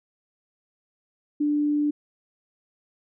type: tone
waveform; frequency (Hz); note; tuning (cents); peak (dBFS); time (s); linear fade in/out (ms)
sine; 294.9; D4; +7; -20; 1.4-1.91; 10
effects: none